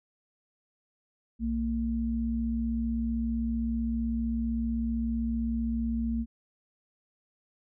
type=tone pair together; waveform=sine; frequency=61.7 / 228.9 Hz; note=B1 / A#3; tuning=-1 / -31 cents; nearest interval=octave + major seventh; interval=2270 cents; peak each=-32 / -28 dBFS; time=1.39-6.26 s; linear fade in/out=50 ms; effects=none